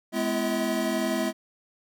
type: tone cluster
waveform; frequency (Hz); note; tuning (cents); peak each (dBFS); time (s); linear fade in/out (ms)
square; 210.7 / 253 / 336.8 / 644; G#3 / B3 / E4 / E5; +25 / +42 / +37 / -41; -31; 0.12-1.33; 50
effects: none